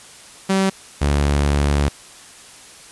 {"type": "tone pair in turn", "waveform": "sawtooth", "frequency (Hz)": [192.3, 71.84], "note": ["G3", "D2"], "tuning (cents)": [-33, -38], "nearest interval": "octave + perfect fourth", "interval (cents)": 1705, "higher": "first", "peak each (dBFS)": -11, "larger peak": "neither", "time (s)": [[0.49, 0.7], [1.01, 1.89]], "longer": "second", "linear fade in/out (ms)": 10, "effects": ["white hiss -42 dBFS RMS until 2.91 s", "resampled to 24000 Hz"]}